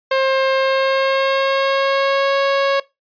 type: tone with pitch glide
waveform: sawtooth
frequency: 532 to 551.4 Hz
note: C5 to C#5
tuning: +29 to -9 cents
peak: -10 dBFS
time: 0.11-2.8 s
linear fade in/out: 5 ms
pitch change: +62 cents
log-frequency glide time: 0.55-2.37 s
effects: noise-tail reverb RT60 0.2 s tail -20 dB re dry + resampled to 11025 Hz